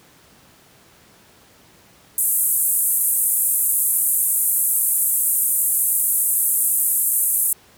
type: band-pass noise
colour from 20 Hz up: white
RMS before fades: -19 dBFS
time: 2.18-7.53 s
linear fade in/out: 2 ms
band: 8500 to 14000 Hz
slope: 48 dB/octave
effects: pink hiss -51 dBFS RMS until 7.77 s + high-pass 80 Hz 12 dB/octave